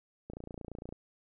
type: click train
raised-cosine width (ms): 2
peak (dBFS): -29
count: 19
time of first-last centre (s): 0.3-0.925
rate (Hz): 28.8
effects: none